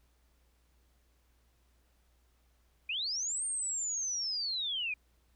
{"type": "linear two-way sweep", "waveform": "sine", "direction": "up then down", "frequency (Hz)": [2388, 8800, 2388], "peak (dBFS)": -32, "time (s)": [2.89, 4.94], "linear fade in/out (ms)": 5, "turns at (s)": 3.45, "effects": ["added 60 Hz sine -67 dBFS peak until 5.35 s", "pink hiss -74 dBFS RMS until 5.35 s"]}